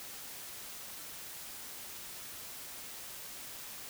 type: silence
effects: white hiss -46 dBFS RMS until 3.89 s